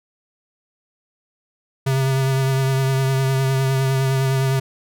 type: tone with vibrato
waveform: square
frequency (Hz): 133.7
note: C3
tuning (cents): +38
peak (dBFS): -17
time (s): 1.86-4.6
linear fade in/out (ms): 10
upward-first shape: triangle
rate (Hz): 9.8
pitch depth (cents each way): 26
effects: none